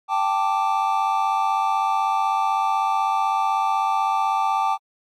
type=chord; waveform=triangle; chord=G suspended second; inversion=none; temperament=equal; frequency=784 / 880 / 1174.7 Hz; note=G5 / A5 / D6; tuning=0 / 0 / 0 cents; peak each=-21 / -21 / -22 dBFS; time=0.08-4.78 s; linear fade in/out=50 ms; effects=AAC 64 kbps